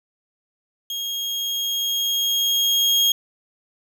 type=tone with level ramp; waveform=35% pulse; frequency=3261 Hz; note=G#7; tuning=32 cents flat; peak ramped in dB=-24 to -13 dBFS; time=0.9-3.12 s; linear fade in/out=2 ms; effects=none